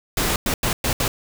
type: noise bursts at uneven times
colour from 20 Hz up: pink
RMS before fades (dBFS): -21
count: 5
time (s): 0.17-0.36 / 0.46-0.54 / 0.63-0.73 / 0.84-0.93 / 1-1.08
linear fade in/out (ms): 2
effects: none